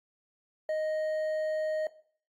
triangle tone with hard clipping, 622.3 Hz, D#5, in tune, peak -29 dBFS, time 0.69-1.87 s, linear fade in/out 2 ms, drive 7 dB, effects noise-tail reverb RT60 0.5 s tail -17 dB re dry + AAC 64 kbps

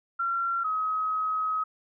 sine tone pair in turn, 1368 / 1270.8 Hz, F6 / D#6, -36 / +36 cents, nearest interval minor second, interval 128 cents, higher first, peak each -25 dBFS, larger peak neither, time 0.19-0.64 / 0.64-1.64 s, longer second, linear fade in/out 10 ms, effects none

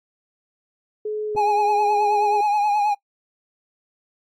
sine tone with pitch glide, 425.8 to 416.1 Hz, G#4 to G#4, +43 to +3 cents, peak -23 dBFS, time 1.05-2.41 s, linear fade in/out 5 ms, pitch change -40 cents, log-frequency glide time 1.28-1.4 s
clicks, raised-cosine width 2 ms, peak -24 dBFS, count 2, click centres 1.35 / 1.358 s
triangle tone with vibrato, 830.6 Hz, G#5, in tune, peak -15 dBFS, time 1.36-2.95 s, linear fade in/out 20 ms, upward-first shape triangle, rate 9.4 Hz, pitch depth 55 cents each way
effects noise-tail reverb RT60 0.1 s tail -22 dB re dry + AAC 64 kbps

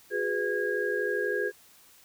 sine tone cluster, 361.8 / 414.1 / 497.8 / 1638 Hz, F#4 / G#4 / B4 / G#6, -39 / -5 / +14 / -24 cents, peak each -34 / -30 / -33 / -31 dBFS, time 0.1-1.52 s, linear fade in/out 50 ms, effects white hiss -57 dBFS RMS until 2.04 s

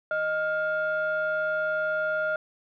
sine tone pair together, 621.6 / 1408 Hz, D#5 / F6, -2 / +14 cents, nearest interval octave + major second, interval 1416 cents, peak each -26 dBFS, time 0.11-2.36 s, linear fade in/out 2 ms, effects tanh soft clip ceiling -19 dBFS

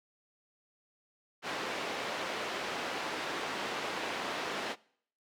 pink band-pass noise, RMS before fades -37 dBFS, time 1.42-4.76 s, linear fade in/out 50 ms, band 370 to 3600 Hz, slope 12 dB/octave, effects noise-tail reverb RT60 0.6 s tail -23 dB re dry

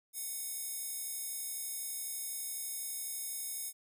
square tone with high-pass filter, 738 Hz, F#5, 5 cents flat, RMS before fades -40 dBFS, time 0.13-3.73 s, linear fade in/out 50 ms, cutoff 9100 Hz, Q 1.3, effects none

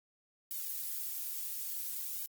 violet noise with flanger, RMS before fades -39 dBFS, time 0.51-2.26 s, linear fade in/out 0 ms, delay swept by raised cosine 1.3 to 5.9 ms, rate 0.58 Hz, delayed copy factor +0.8, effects Opus 48 kbps

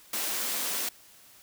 white high-pass noise, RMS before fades -31 dBFS, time 0.13-0.89 s, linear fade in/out 5 ms, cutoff 190 Hz, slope 48 dB/octave, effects white hiss -55 dBFS RMS until 1.42 s

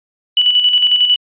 sine tone with tremolo, 2960 Hz, F#7, in tune, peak -7 dBFS, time 0.37-1.16 s, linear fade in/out 2 ms, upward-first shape square, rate 11 Hz, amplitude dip 50%, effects resampled to 8000 Hz

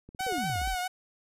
click train, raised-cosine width 3 ms, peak -34 dBFS, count 11, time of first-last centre 0.09-0.675 s, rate 17.1 Hz
sawtooth tone with vibrato, 742 Hz, F#5, 5 cents sharp, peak -26 dBFS, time 0.19-0.88 s, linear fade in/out 10 ms, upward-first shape triangle, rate 4.5 Hz, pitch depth 65 cents each way
sine exponential sweep, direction down, 543 to 34.65 Hz, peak -32 dBFS, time 0.26-0.75 s, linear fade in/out 10 ms
effects resampled to 32000 Hz

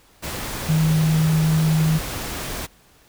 sine tone in noise, 158 Hz, D#3, 27 cents sharp, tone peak -15 dBFS, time 0.68-1.99 s, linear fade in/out 20 ms, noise pink, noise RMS -29 dBFS, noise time 0.22-2.67 s, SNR +11 dB, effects pink hiss -54 dBFS RMS until 3.08 s

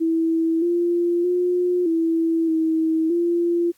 sine tone with pitch steps, 327 / 346 / 357.3 / 328.6 / 321 / 343.5 Hz, E4 / F4 / F4 / E4 / E4 / F4, -14 / -16 / +40 / -5 / -46 / -29 cents, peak -17 dBFS, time 0-3.72 s, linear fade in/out 20 ms, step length 620 ms, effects white hiss -61 dBFS RMS until 3.77 s + AAC 64 kbps

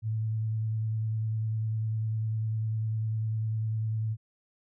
sine tone with vibrato, 110 Hz, A2, in tune, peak -27 dBFS, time 0.02-4.17 s, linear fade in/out 50 ms, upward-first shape sine, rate 10 Hz, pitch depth 17 cents each way, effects none

